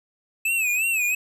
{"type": "tone with vibrato", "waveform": "square", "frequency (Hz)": 2584, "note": "E7", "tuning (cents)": -35, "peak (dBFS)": -21, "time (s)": [0.45, 1.15], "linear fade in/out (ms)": 5, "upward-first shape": "sine", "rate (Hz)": 2.9, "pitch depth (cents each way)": 110, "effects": []}